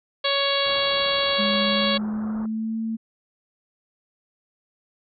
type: harmonic tone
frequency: 557 Hz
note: C#5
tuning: 8 cents sharp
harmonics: 1 / 2 / 3 / 4 / 5 / 6 / 7 / 8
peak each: -25 / -28 / -31 / -31 / -31 / -26 / -28 / -30 dBFS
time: 0.24-1.98 s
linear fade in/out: 10 ms
type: low-pass noise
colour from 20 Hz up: white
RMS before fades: -41 dBFS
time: 0.65-2.46 s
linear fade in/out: 2 ms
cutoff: 1400 Hz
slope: 48 dB/octave
type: tone with pitch glide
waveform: sine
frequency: 207.7 to 223.9 Hz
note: G#3 to A3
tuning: 0 to +30 cents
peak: -24 dBFS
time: 1.38-2.97 s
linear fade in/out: 20 ms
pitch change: +130 cents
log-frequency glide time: 1.66-2.79 s
effects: none